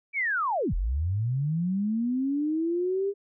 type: linear two-way sweep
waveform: sine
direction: down then up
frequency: 2349 to 37.08 to 406.3 Hz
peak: -24 dBFS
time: 0.13-3.14 s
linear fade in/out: 50 ms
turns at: 0.74 s
effects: none